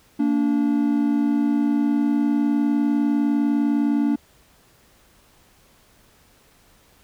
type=tone pair together; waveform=triangle; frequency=230 / 289.8 Hz; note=A#3 / D4; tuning=-23 / -23 cents; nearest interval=major third; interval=400 cents; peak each=-20 / -17 dBFS; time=0.19-4.16 s; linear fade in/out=10 ms; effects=pink hiss -56 dBFS RMS until 7.03 s